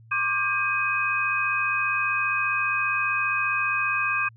sine tone cluster, 1087 / 1182 / 1601 / 2515 Hz, C#6 / D6 / G6 / D#7, -34 / +11 / +36 / +18 cents, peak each -33 / -28 / -27 / -25 dBFS, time 0.11-4.29 s, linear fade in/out 10 ms, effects added 113 Hz sine -48 dBFS peak until 4.36 s

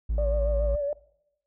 triangle tone, 55 Hz, A1, in tune, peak -21 dBFS, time 0.09-0.76 s, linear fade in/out 10 ms
sine tone with vibrato, 577 Hz, D5, 31 cents flat, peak -25 dBFS, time 0.18-0.93 s, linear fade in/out 2 ms, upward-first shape sine, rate 7.1 Hz, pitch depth 46 cents each way
effects noise-tail reverb RT60 0.8 s tail -21 dB re dry + tanh soft clip ceiling -15 dBFS

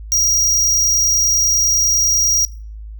square tone, 5710 Hz, F8, 37 cents sharp, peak -13 dBFS, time 0.12-2.45 s, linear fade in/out 0 ms, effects noise-tail reverb RT60 0.4 s tail -21 dB re dry + added 53 Hz sine -29 dBFS peak until 2.99 s

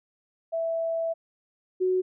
sine tone pair in turn, 659.3 / 370 Hz, E5 / F#4, 0 / 0 cents, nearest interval minor seventh, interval 1000 cents, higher first, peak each -25 / -21 dBFS, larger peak second, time 0.52-1.14 / 1.8-2.02 s, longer first, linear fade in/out 20 ms, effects none

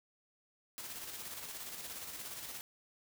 white noise with tremolo, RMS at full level -44 dBFS, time 0.78-2.61 s, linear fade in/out 0 ms, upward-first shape square, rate 17 Hz, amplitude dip 35%, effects none

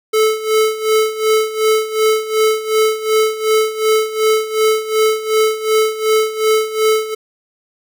square tone with tremolo, 435.5 Hz, A4, 18 cents flat, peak -10 dBFS, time 0.13-7.15 s, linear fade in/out 10 ms, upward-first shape sine, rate 2.7 Hz, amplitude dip 80%, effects none

